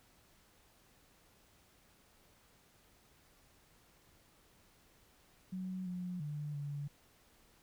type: tone with pitch steps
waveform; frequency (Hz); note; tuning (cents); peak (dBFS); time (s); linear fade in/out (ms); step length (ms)
sine; 185.9 / 179.7 / 148.2 / 143.9; F#3 / F3 / D3 / D3; +8 / +50 / +16 / -35; -38; 5.52-6.88; 10; 340
effects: pink hiss -67 dBFS RMS until 7.62 s